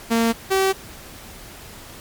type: tone pair in turn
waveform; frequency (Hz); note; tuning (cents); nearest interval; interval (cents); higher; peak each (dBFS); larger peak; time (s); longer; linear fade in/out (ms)
sawtooth; 229.3 / 384.4; A#3 / G4; -28 / -34; major sixth; 894; second; -12; neither; 0.1-0.33 / 0.5-0.73; neither; 20
effects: pink hiss -40 dBFS RMS until 2 s + MP3 96 kbps